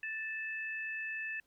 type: tone pair together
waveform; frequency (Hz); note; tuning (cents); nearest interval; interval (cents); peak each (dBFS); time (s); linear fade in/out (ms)
sine; 1764 / 2614; A6 / E7; +4 / -15; perfect fifth; 681; -38 / -40; 0.03-1.4; 2
effects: pink hiss -75 dBFS RMS until 1.46 s + MP3 96 kbps